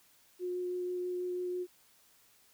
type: tone with vibrato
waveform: sine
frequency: 360 Hz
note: F#4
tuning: 47 cents flat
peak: -33 dBFS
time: 0.39-1.67 s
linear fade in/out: 50 ms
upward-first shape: sine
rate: 6.1 Hz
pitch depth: 8 cents each way
effects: white hiss -65 dBFS RMS until 2.53 s